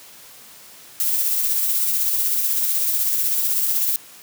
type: noise with tremolo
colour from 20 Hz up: violet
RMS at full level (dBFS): -19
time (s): 1-3.96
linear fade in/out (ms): 0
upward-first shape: sine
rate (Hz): 16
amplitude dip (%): 30
effects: white hiss -44 dBFS RMS until 4.22 s + high-pass 100 Hz 12 dB/octave